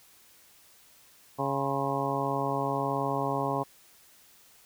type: harmonic tone with a mistuned harmonic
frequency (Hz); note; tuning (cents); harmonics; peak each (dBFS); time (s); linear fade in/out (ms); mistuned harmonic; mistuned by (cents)
138.5; C#3; -1; 1 / 2 / 3 / 4 / 5 / 6 / 7 / 8; -35 / -35 / -35 / -35 / -35 / -35 / -35 / -35; 1.38-3.64; 20; 8; -59
effects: white hiss -58 dBFS RMS until 4.65 s